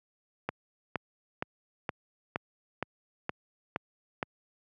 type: click train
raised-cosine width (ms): 0.5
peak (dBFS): -15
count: 9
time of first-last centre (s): 0.49-4.228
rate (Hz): 2.14
effects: high-pass 100 Hz 12 dB/octave